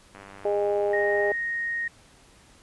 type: click train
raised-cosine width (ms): 0.5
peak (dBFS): -29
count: 116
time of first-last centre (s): 0.15-1.316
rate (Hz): 98.6
type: harmonic tone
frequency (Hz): 204.2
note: G#3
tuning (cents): -29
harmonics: 2 / 3 / 4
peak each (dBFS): -24 / -26 / -32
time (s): 0.45-1.32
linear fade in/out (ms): 2
type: tone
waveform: sine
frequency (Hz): 1864.7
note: A#6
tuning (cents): 0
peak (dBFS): -26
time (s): 0.93-1.88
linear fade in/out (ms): 5
effects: pink hiss -55 dBFS RMS until 2.62 s + resampled to 24000 Hz